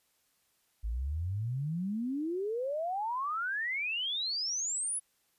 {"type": "exponential sweep", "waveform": "sine", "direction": "up", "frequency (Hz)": [51.7, 10530], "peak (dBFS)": -31, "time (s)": [0.83, 5], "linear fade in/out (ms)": 20, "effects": ["white hiss -73 dBFS RMS until 5.38 s", "resampled to 32000 Hz"]}